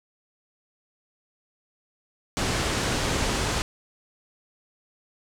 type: low-pass noise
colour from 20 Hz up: pink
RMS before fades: -26 dBFS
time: 2.37-3.62 s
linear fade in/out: 0 ms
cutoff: 8400 Hz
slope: 24 dB/octave
effects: none